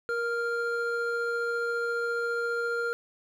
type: tone pair together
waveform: triangle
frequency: 470.5 / 1396.9 Hz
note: A#4 / F6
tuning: +16 / 0 cents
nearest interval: octave + perfect fifth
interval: 1884 cents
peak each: -28 dBFS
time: 0.09-2.93 s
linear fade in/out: 0 ms
effects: none